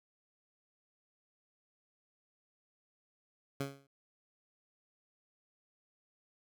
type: tone with exponential decay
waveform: 15% pulse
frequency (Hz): 138.59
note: C#3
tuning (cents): 0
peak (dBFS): -26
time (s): 3.6-3.87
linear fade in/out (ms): 5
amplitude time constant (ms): 58
effects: none